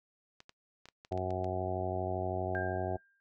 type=clicks; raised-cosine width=0.2 ms; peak=-33 dBFS; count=9; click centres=0.404 / 0.494 / 0.856 / 0.887 / 1.049 / 1.124 / 1.176 / 1.306 / 1.444 s
type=harmonic tone; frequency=92.6 Hz; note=F#2; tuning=2 cents sharp; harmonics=1 / 2 / 3 / 4 / 5 / 6 / 7 / 8 / 9; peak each=-38 / -44 / -45 / -38 / -45 / -45 / -38 / -39 / -47 dBFS; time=1.11-2.97 s; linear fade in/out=10 ms
type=tone with exponential decay; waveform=sine; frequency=1596 Hz; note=G6; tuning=31 cents sharp; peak=-34 dBFS; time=2.55-3.2 s; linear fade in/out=0 ms; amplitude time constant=140 ms
effects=noise-tail reverb RT60 0.1 s tail -23 dB re dry